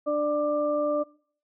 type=harmonic tone; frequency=296.1 Hz; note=D4; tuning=14 cents sharp; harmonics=1 / 2 / 4; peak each=-30 / -24 / -33 dBFS; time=0.06-1.04 s; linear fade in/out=20 ms; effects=noise-tail reverb RT60 0.5 s tail -21 dB re dry